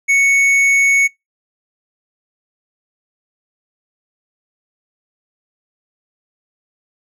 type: tone with tanh clipping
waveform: triangle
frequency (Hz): 2217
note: C#7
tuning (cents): 0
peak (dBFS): -11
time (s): 0.08-1.08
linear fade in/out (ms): 20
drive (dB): 12
effects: noise-tail reverb RT60 0.2 s tail -26 dB re dry